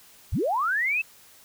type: linear sweep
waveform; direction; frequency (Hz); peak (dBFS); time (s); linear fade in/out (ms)
sine; up; 32.7 to 2674; -22; 0.32-1.02; 10
effects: white hiss -53 dBFS RMS until 1.44 s